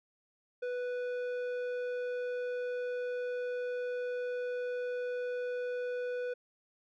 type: tone with low-pass filter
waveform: square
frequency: 493.9 Hz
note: B4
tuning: in tune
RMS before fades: -36 dBFS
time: 0.62-6.34 s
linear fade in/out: 10 ms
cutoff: 1800 Hz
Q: 0.65
effects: none